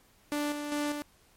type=tone with tremolo; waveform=sawtooth; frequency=293.7 Hz; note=D4; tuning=in tune; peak=-25 dBFS; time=0.32-1.02 s; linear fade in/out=0 ms; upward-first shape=square; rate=2.5 Hz; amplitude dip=45%; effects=pink hiss -63 dBFS RMS until 1.36 s + MP3 64 kbps